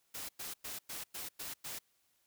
white noise bursts, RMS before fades -43 dBFS, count 7, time 0.14-1.79 s, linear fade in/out 10 ms, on 150 ms, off 100 ms, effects white hiss -75 dBFS RMS until 2.26 s

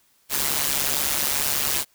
white noise with amplitude modulation, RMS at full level -20 dBFS, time 0.29-1.85 s, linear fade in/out 50 ms, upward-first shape sine, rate 142 Hz, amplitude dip 80%, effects white hiss -62 dBFS RMS until 1.94 s

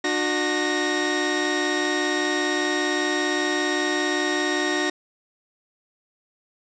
sawtooth tone cluster, 300.4 / 365.5 / 1865 Hz, D4 / F#4 / A#6, +39 / -21 / 0 cents, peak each -22 dBFS, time 0.04-4.9 s, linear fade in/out 5 ms, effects resampled to 16000 Hz + 9-bit

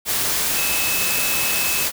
sine tone in noise, 2593 Hz, E7, 29 cents flat, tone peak -25 dBFS, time 0.54-1.87 s, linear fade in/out 50 ms, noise white, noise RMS -21 dBFS, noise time 0.05-1.92 s, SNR -7 dB, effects none

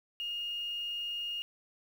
sine tone with quantisation, 2845 Hz, F7, 31 cents sharp, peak -34 dBFS, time 0.2-1.42 s, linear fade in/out 0 ms, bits 9, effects none

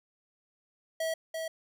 square tone with echo, 647 Hz, E5, 32 cents flat, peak -30 dBFS, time 1-1.14 s, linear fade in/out 5 ms, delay 340 ms, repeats 1, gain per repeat -4 dB, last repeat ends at 1.48 s, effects none

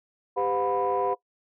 sine tone cluster, 396.5 / 507 / 720 / 990 Hz, G4 / B4 / F#5 / B5, +20 / +45 / -47 / +4 cents, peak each -28 dBFS, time 0.36-1.15 s, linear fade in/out 20 ms, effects noise-tail reverb RT60 0.1 s tail -19 dB re dry + tanh soft clip ceiling -16 dBFS

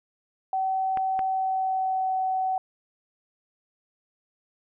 sine tone with pitch glide, 762 to 754.6 Hz, G5 to F#5, -49 to +34 cents, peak -23 dBFS, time 0.53-2.58 s, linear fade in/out 2 ms, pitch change -17 cents, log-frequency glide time 1.25-2.19 s
clicks, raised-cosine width 0.5 ms, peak -19 dBFS, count 2, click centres 0.973 / 1.192 s
effects none

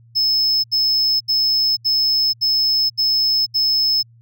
triangle tone bursts, 5210 Hz, E8, 21 cents flat, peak -13 dBFS, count 7, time 0.15-4.03 s, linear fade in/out 20 ms, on 490 ms, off 75 ms, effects added 116 Hz sine -46 dBFS peak until 4.21 s

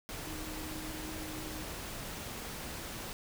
sine tone in noise, 311.5 Hz, D#4, 2 cents sharp, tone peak -44 dBFS, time 0.27-1.62 s, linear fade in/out 0 ms, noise pink, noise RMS -42 dBFS, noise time 0.09-3.13 s, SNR -5 dB, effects none

